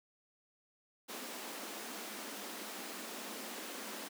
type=high-pass noise; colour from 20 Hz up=pink; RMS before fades=-45 dBFS; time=1.08-4.09 s; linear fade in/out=20 ms; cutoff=200 Hz; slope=96 dB/octave; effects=none